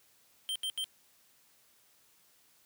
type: tone bursts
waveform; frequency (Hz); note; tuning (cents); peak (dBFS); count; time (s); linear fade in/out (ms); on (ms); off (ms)
square; 3136; G7; 0; -33; 3; 0.49-0.842; 0; 66; 77
effects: white hiss -66 dBFS RMS until 2.65 s + high-pass 60 Hz 12 dB/octave